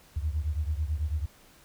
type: beating tone pair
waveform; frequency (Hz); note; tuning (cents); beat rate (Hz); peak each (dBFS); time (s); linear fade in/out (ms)
sine; 73.42 / 82.52; D2 / E2; 0 / +2; 9.1; -28 / -31; 0.16-1.26; 10
effects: tanh soft clip ceiling -19 dBFS + pink hiss -57 dBFS RMS until 1.64 s